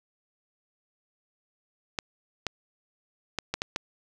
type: clicks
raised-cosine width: 0.2 ms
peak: -11 dBFS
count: 6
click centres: 1.988 / 2.467 / 3.387 / 3.54 / 3.619 / 3.761 s
effects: none